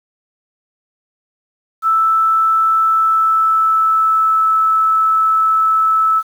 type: tone with pitch glide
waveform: sine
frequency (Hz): 1318.5 to 1307.9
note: E6 to E6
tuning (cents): 0 to -14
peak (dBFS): -10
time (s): 1.82-6.23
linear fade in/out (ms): 50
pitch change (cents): -14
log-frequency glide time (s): 2.8-4.48
effects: 7-bit